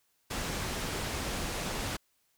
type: low-pass noise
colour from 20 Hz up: pink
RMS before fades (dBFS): -35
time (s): 0.3-1.97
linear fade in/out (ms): 10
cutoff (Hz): 9700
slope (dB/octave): 12
effects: white hiss -73 dBFS RMS until 2.37 s